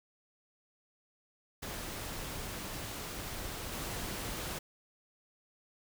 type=noise with level steps; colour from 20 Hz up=pink; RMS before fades=-41 / -39 dBFS; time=1.62-4.59 s; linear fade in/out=10 ms; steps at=3.72 s; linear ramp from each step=2 ms; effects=none